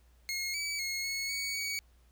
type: tone with pitch steps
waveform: 20% pulse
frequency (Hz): 2157 / 2289 / 2164 / 2192 / 2239 / 2254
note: C#7 / D7 / C#7 / C#7 / C#7 / C#7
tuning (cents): -48 / -45 / -42 / -20 / +17 / +28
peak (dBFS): -28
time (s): 0.29-1.79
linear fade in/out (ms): 0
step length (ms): 250
effects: added 60 Hz sine -60 dBFS peak until 2.11 s + pink hiss -70 dBFS RMS until 2.11 s